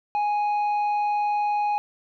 sine tone with tanh clipping, 830.6 Hz, G#5, in tune, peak -22 dBFS, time 0.15-1.78 s, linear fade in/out 0 ms, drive 5 dB, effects none

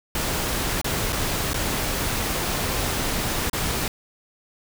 pink noise with dropouts, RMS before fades -25 dBFS, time 0.15-3.88 s, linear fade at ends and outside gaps 2 ms, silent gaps 0.815-0.844 / 1.124-1.128 / 1.534-1.542 / 3.498-3.531 s, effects none

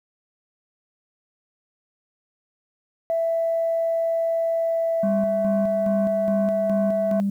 sine tone with pitch glide, 662 to 657 Hz, E5 to E5, +7 to -6 cents, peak -19 dBFS, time 3.1-7.2 s, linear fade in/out 0 ms, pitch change -13 cents, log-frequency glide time 4.51-6.68 s
sine tone with tremolo, 199.1 Hz, G3, 27 cents sharp, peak -19 dBFS, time 5.03-7.3 s, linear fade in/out 5 ms, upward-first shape square, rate 2.4 Hz, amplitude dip 55%
effects tanh soft clip ceiling -14 dBFS + 9-bit

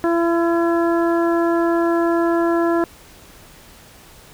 harmonic tone, 337.7 Hz, E4, 42 cents sharp, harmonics 1 / 2 / 3 / 4 / 5, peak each -16 / -22 / -26 / -28 / -30 dBFS, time 0.04-2.84 s, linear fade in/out 0 ms, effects pink hiss -45 dBFS RMS until 4.33 s

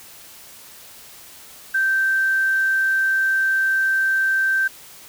sine tone with quantisation, 1560 Hz, G6, 9 cents flat, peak -16 dBFS, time 1.74-4.68 s, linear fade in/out 10 ms, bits 7, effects white hiss -43 dBFS RMS until 5.08 s

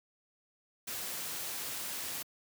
white noise, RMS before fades -39 dBFS, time 0.87-2.23 s, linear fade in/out 10 ms, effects high-pass 100 Hz 12 dB/octave

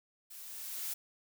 blue noise with level ramp, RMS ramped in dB -50 to -37 dBFS, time 0.3-0.94 s, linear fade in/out 10 ms, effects none

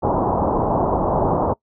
white low-pass noise, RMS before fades -19 dBFS, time 0.02-1.54 s, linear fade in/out 20 ms, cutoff 1000 Hz, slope 48 dB/octave, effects noise-tail reverb RT60 0.1 s tail -23 dB re dry

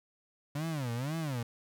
35% pulse tone with vibrato, 138.59 Hz, C#3, in tune, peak -31 dBFS, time 0.55-1.43 s, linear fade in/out 5 ms, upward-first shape sine, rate 2 Hz, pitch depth 300 cents each way, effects none

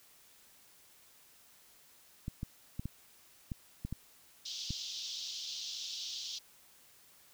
clicks, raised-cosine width 5 ms, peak -25 dBFS, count 8, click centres 2.281 / 2.431 / 2.795 / 2.856 / 3.518 / 3.85 / 3.926 / 4.706 s
pink band-pass noise, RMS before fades -42 dBFS, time 4.45-6.39 s, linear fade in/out 10 ms, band 3200 to 6100 Hz, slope 48 dB/octave
effects white hiss -62 dBFS RMS until 7.33 s

